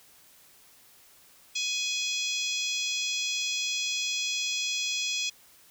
harmonic tone, 837 Hz, G#5, 13 cents sharp, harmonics 3 / 4 / 5 / 6 / 7 / 8 / 9, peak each -33 / -32 / -38 / -37 / -36 / -40 / -42 dBFS, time 1.55-5.3 s, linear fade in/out 10 ms, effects white hiss -57 dBFS RMS until 5.7 s

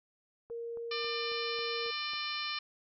sine tone, 466.2 Hz, A#4, in tune, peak -37 dBFS, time 0.5-1.91 s, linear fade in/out 10 ms
click train, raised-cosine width 1 ms, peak -40 dBFS, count 7, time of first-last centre 0.5-2.135 s, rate 3.67 Hz
harmonic tone, 597 Hz, D5, 28 cents sharp, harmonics 2 / 3 / 4 / 5 / 6 / 7 / 8 / 9, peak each -41 / -45 / -40 / -42 / -45 / -41 / -46 / -45 dBFS, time 0.91-2.59 s, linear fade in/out 5 ms
effects none

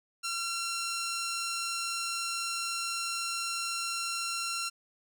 10% pulse tone with vibrato, 1366 Hz, F6, 39 cents flat, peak -23 dBFS, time 0.23-4.7 s, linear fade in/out 20 ms, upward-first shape sine, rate 20 Hz, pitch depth 10 cents each way, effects none

